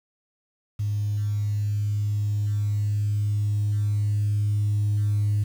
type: tone with level ramp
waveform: sine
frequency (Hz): 103.83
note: G#2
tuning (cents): 0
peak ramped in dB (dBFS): -22 to -18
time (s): 0.79-5.44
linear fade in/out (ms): 10
effects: tanh soft clip ceiling -17 dBFS + 8-bit